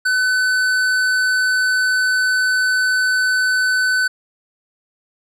triangle tone with hard clipping, 1509 Hz, F#6, 34 cents sharp, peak -16 dBFS, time 0.05-4.08 s, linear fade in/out 10 ms, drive 15 dB, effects none

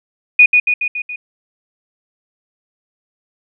sine tone with echo, 2466 Hz, D#7, 16 cents flat, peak -3 dBFS, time 0.39-0.46 s, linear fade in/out 5 ms, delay 140 ms, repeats 5, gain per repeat -4 dB, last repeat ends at 1.16 s, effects none

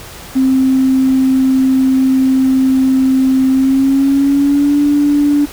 triangle tone with pitch glide, 263 to 290.1 Hz, C4 to D4, +9 to -21 cents, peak -4 dBFS, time 0.35-5.46 s, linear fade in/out 20 ms, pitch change +170 cents, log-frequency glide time 3.49-4.81 s, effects tanh soft clip ceiling -6 dBFS + pink hiss -32 dBFS RMS until 5.52 s

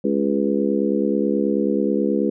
harmonic tone with a mistuned harmonic, 69.3 Hz, C#2, in tune, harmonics 3 / 4 / 5 / 6 / 7, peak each -22 / -23 / -24 / -25 / -25 dBFS, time 0.04-2.3 s, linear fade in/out 5 ms, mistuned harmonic 7, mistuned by +28 cents, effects none

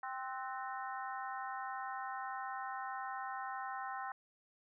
harmonic tone with a mistuned harmonic, 261.6 Hz, C4, in tune, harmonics 3 / 4 / 5 / 6 / 7, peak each -43 / -45 / -47 / -49 / -50 dBFS, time 0.03-4.12 s, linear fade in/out 2 ms, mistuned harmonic 6, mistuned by -80 cents, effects none

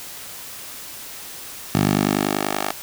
10% pulse tone with high-pass filter sweep, 50.3 Hz, G1, 45 cents sharp, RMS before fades -21 dBFS, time 1.75-2.72 s, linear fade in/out 0 ms, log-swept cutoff 130 to 660 Hz, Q 1.1, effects white hiss -36 dBFS RMS until 2.82 s

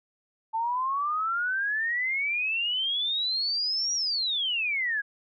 sine exponential two-way sweep, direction up then down, 880 to 5780 to 1620 Hz, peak -25 dBFS, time 0.53-5.02 s, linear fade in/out 20 ms, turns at 3.94 s, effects none

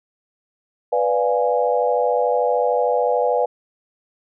sine chord, B diminished seventh, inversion none, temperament equal, 493.9 / 587.3 / 698.5 / 830.6 Hz, B4 / D5 / F5 / Ab5, 0 / 0 / 0 / 0 cents, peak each -19 / -22 / -23 / -23 dBFS, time 0.92-3.46 s, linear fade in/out 10 ms, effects none

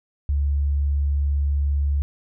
sine tone, 71.2 Hz, C#2, 47 cents sharp, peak -18 dBFS, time 0.29-2.02 s, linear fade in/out 0 ms, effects none

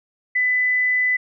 sine tone, 2000 Hz, B6, 21 cents sharp, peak -16 dBFS, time 0.35-1.17 s, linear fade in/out 10 ms, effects none

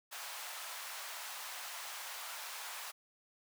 pink high-pass noise, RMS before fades -45 dBFS, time 0.11-2.92 s, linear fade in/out 20 ms, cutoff 770 Hz, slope 24 dB/octave, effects none

